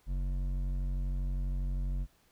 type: tone with hard clipping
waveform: sine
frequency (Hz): 46.25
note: F#1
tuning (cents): 0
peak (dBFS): -32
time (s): 0.06-2.07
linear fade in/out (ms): 50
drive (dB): 9
effects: pink hiss -68 dBFS RMS until 2.31 s